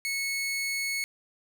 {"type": "tone", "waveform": "sawtooth", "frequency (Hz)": 2200, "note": "C#7", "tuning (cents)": -14, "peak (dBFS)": -25, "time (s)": [0.05, 1.04], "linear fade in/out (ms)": 0, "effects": []}